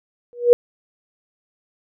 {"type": "tone with exponential growth", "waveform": "sine", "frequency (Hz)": 481.7, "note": "B4", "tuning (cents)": -43, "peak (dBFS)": -3, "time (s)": [0.33, 0.53], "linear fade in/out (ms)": 0, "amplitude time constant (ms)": 43, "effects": []}